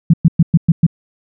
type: tone bursts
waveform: sine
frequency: 164.81 Hz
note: E3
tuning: in tune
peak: -4 dBFS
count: 6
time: 0.1-0.866 s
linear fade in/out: 5 ms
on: 36 ms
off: 110 ms
effects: none